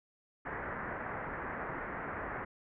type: low-pass noise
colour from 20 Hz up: white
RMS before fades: -40 dBFS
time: 0.45-2.45 s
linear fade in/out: 10 ms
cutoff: 1900 Hz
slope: 48 dB/octave
effects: none